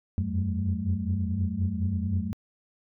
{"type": "tone cluster", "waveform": "sine", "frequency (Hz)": [86, 91.5, 95.6, 188.2, 217.4], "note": ["F2", "F#2", "G2", "F#3", "A3"], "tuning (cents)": [-26, -19, -43, 30, -21], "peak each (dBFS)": [-32, -30, -30, -33, -32], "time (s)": [0.18, 2.33], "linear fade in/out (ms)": 0, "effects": ["tanh soft clip ceiling -15 dBFS"]}